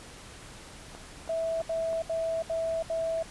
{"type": "click train", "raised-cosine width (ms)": 1, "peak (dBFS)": -29, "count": 4, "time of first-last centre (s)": [0.95, 1.93], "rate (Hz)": 3.06}
{"type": "tone bursts", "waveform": "sine", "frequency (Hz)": 655, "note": "E5", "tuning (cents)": -11, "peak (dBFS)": -27, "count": 5, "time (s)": [1.29, 3.228], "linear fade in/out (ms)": 5, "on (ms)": 330, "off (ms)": 72}
{"effects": ["pink hiss -47 dBFS RMS until 3.3 s", "resampled to 24000 Hz"]}